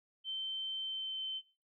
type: tone with pitch glide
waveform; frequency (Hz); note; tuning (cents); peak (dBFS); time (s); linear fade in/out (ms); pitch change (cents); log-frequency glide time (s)
sine; 3100 to 3082; G7 to G7; -20 to -30; -36; 0.24-1.42; 50; -10; 0.82-1.23
effects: noise-tail reverb RT60 0.4 s tail -21 dB re dry